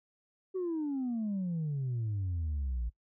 sine exponential sweep, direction down, 382.9 to 55.2 Hz, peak -29 dBFS, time 0.54-2.9 s, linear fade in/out 20 ms, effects noise-tail reverb RT60 0.1 s tail -23 dB re dry + tanh soft clip ceiling -29 dBFS

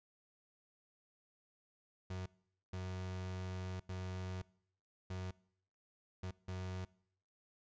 35% pulse tone bursts at uneven times, 92.5 Hz, F#2, in tune, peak -39 dBFS, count 6, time 2.1-2.26 / 2.73-3.8 / 3.89-4.42 / 5.1-5.31 / 6.23-6.31 / 6.48-6.85 s, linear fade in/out 5 ms, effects noise-tail reverb RT60 0.7 s tail -23 dB re dry + resampled to 16000 Hz

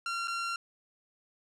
sawtooth tone with dropouts, 1374 Hz, F6, 29 cents flat, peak -28 dBFS, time 0.06-0.56 s, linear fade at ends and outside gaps 2 ms, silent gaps 0.274-0.28 s, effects low-pass 7000 Hz 12 dB/octave

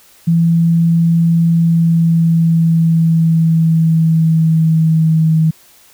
sine tone with pitch glide, 167 to 159.37 Hz, E3 to D#3, +23 to +42 cents, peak -8 dBFS, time 0.27-5.51 s, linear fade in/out 10 ms, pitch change -81 cents, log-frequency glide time 1.46-5.39 s, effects white hiss -46 dBFS RMS until 5.93 s

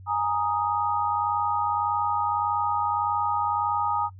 sine chord, Ab suspended second, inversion none, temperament equal, 830.6 / 932.3 / 1244.5 Hz, Ab5 / Bb5 / Eb6, 0 / 0 / 0 cents, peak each -27 dBFS, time 0.06-4.1 s, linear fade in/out 50 ms, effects noise-tail reverb RT60 0.1 s tail -21 dB re dry + added 94 Hz sine -42 dBFS peak until 4.19 s

